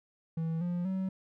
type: tone with pitch steps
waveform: triangle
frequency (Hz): 162.9 / 175.6 / 189.3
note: E3 / F3 / F#3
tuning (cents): -20 / +10 / +40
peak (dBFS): -28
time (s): 0.37-1.09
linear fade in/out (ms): 5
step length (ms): 240
effects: none